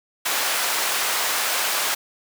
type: high-pass noise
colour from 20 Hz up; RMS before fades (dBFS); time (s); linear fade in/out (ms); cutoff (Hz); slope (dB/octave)
pink; -23; 0.25-1.95; 10; 840; 12
effects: none